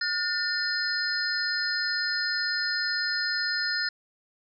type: tone cluster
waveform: sine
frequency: 1438 / 1798 / 4218 / 5060 Hz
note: F#6 / A6 / C8 / D#8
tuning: -50 / +37 / +13 / +28 cents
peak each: -31 / -30 / -32 / -31 dBFS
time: 0.01-3.89 s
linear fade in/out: 5 ms
effects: none